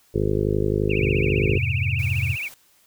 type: harmonic tone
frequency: 51.6 Hz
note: G#1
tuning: 10 cents flat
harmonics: 1 / 2 / 3 / 4 / 5 / 6 / 7 / 8 / 9 / 10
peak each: -28 / -26 / -28 / -31 / -33 / -33 / -26 / -25 / -31 / -36 dBFS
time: 0.14-1.58 s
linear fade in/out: 10 ms
type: tone with vibrato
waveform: sine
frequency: 2489 Hz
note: D#7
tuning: in tune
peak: -26 dBFS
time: 0.89-2.49 s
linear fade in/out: 20 ms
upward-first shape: triangle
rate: 15 Hz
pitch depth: 220 cents each way
type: chord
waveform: sine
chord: F minor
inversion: none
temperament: equal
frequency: 87.31 / 103.83 / 130.81 Hz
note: F2 / Ab2 / C3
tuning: 0 / 0 / 0 cents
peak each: -25 dBFS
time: 0.97-2.37 s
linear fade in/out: 50 ms
type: noise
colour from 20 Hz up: white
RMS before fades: -44 dBFS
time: 1.99-2.54 s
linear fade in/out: 0 ms
effects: white hiss -59 dBFS RMS until 2.86 s